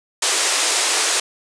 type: band-pass noise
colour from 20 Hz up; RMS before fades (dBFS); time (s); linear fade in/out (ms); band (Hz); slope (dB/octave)
white; -19; 0.22-1.2; 5; 330 to 9200; 48
effects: none